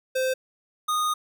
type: tone pair in turn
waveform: square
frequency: 519 / 1234.4 Hz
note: C5 / D#6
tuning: -14 / -14 cents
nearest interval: octave + minor third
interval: 1500 cents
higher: second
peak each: -23 dBFS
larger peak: neither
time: 0.15-0.34 / 0.88-1.14 s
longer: second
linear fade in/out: 10 ms
effects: none